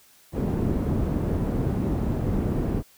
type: low-pass noise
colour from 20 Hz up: white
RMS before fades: -25 dBFS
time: 0.32-2.83 s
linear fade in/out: 50 ms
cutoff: 240 Hz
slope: 12 dB/octave
effects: white hiss -56 dBFS RMS until 2.97 s